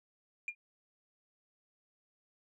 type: tone with exponential decay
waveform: sine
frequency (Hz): 2409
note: D7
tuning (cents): +43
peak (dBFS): -29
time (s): 0.48-0.55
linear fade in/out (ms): 2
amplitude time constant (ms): 15
effects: tanh soft clip ceiling -31 dBFS